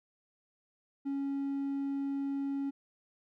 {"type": "tone", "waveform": "triangle", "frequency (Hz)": 277.2, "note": "C#4", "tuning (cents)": 0, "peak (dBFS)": -29, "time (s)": [1.05, 2.71], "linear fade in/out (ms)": 20, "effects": ["tanh soft clip ceiling -25 dBFS"]}